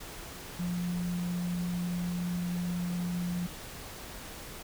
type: tone in noise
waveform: sine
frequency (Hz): 176.3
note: F3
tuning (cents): +17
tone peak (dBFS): -30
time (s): 0.59-3.47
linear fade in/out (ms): 10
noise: pink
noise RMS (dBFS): -44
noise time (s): 0-4.63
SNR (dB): +11
effects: none